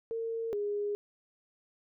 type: tone pair in turn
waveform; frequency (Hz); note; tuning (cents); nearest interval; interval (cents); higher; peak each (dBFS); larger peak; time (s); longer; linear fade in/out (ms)
sine; 455.5 / 411.4; A#4 / G#4; -40 / -16; major second; 176; first; -32 / -30; second; 0.11-0.53 / 0.53-0.95; neither; 0
effects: none